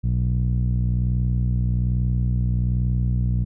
sawtooth tone with low-pass filter, 61.2 Hz, B1, 15 cents flat, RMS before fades -21 dBFS, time 0.03-3.45 s, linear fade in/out 20 ms, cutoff 150 Hz, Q 3.1, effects none

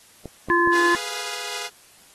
clicks, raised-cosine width 2 ms, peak -20 dBFS, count 3, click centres 0.257 / 0.486 / 0.674 s
harmonic tone, 344.6 Hz, F4, 23 cents flat, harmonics 1 / 3 / 5, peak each -20 / -20 / -20 dBFS, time 0.5-0.95 s, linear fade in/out 0 ms
5% pulse chord, F diminished, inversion first, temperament equal, 415.3 / 493.9 / 698.5 Hz, Ab4 / Cb5 / F5, 0 / 0 / 0 cents, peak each -22 dBFS, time 0.71-1.7 s, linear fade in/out 50 ms
effects white hiss -52 dBFS RMS until 2.14 s + AAC 32 kbps

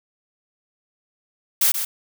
blue noise with echo, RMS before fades -17 dBFS, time 1.61-1.72 s, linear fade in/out 5 ms, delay 130 ms, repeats 1, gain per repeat -8 dB, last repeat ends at 1.85 s, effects none

